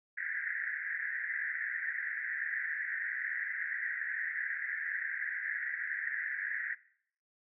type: band-pass noise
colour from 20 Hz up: pink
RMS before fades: -37 dBFS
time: 0.17-6.75 s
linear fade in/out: 10 ms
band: 1600 to 2000 Hz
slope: 96 dB/octave
effects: noise-tail reverb RT60 0.6 s tail -19 dB re dry